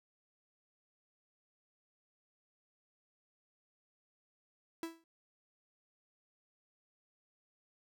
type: tone with exponential decay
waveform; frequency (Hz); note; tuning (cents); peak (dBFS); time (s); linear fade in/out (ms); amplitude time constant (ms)
45% pulse; 329.6; E4; 0; -35; 4.83-5.04; 1; 45
effects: none